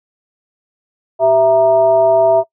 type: tone with frequency modulation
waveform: sine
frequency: 661 Hz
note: E5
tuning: 5 cents sharp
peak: -7 dBFS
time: 1.19-2.44 s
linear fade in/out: 50 ms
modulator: 273 Hz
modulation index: 0.56
effects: noise-tail reverb RT60 0.1 s tail -22 dB re dry